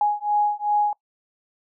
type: beating tone pair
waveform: sine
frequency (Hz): 830.6 / 833.2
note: G#5 / G#5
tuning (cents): 0 / +5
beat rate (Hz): 2.6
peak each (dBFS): -22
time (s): 0.01-0.93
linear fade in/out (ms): 2
effects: noise-tail reverb RT60 0.1 s tail -22 dB re dry